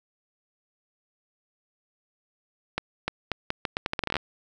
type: accelerating click train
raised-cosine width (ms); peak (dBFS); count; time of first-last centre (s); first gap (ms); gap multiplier
0.3; -10; 16; 2.78-4.167; 300; 0.79
effects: none